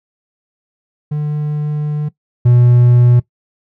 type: tone pair in turn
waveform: triangle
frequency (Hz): 149.5 / 121.94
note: D3 / B2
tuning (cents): +31 / -22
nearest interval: major third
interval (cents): 353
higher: first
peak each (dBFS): -13 / -4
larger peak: second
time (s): 1.11-2.09 / 2.45-3.2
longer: first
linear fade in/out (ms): 10
effects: noise-tail reverb RT60 0.1 s tail -18 dB re dry